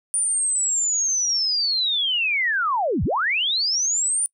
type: linear two-way sweep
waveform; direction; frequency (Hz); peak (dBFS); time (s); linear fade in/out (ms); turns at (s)
sine; down then up; 9397 to 52 to 9397; -19; 0.14-4.26; 0; 3.04
effects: noise-tail reverb RT60 0.1 s tail -24 dB re dry